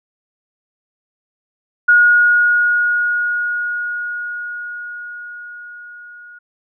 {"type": "tone with level ramp", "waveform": "sine", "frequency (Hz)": 1443, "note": "F#6", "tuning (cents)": -44, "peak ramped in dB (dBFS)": [-6, -36], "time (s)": [1.88, 6.39], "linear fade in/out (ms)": 10, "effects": []}